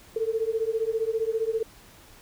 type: beating tone pair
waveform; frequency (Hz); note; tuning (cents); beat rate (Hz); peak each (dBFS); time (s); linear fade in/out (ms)
sine; 440 / 455; A4 / A#4; 0 / -42; 15; -27; 0.16-1.63; 5
effects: pink hiss -52 dBFS RMS until 2.21 s